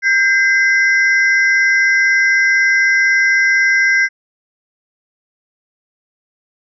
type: ring-modulated tone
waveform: triangle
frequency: 1817 Hz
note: A#6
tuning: 45 cents flat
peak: -5 dBFS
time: 0.02-4.09 s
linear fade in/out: 50 ms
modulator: 229 Hz
effects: resampled to 16000 Hz